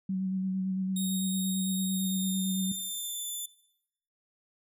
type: tone with vibrato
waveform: sine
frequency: 188.8 Hz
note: F#3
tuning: 35 cents sharp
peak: -28 dBFS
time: 0.09-2.72 s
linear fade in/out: 5 ms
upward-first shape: square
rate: 8.9 Hz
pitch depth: 18 cents each way
type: tone with pitch glide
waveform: 10% pulse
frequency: 3729 to 3520 Hz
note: A#7 to A7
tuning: 0 to 0 cents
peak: -27 dBFS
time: 0.96-3.46 s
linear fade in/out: 5 ms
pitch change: -100 cents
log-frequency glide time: 1.89-3.28 s
effects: noise-tail reverb RT60 0.8 s tail -19 dB re dry